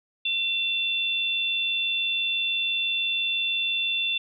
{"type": "tone pair together", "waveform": "sine", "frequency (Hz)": [2720, 3514], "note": ["F7", "A7"], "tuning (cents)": [-46, -3], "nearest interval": "major third", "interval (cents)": 443, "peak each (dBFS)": -26, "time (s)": [0.25, 4.18], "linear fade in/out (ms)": 5, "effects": []}